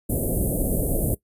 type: band-stop noise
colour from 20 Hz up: pink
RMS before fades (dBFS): -23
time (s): 0.09-1.15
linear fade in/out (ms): 10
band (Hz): 620 to 9300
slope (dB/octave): 48
effects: noise-tail reverb RT60 0.1 s tail -19 dB re dry + resampled to 32000 Hz